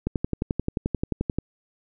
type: click train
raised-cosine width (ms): 3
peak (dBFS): -11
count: 16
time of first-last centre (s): 0.07-1.386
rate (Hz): 11.4
effects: none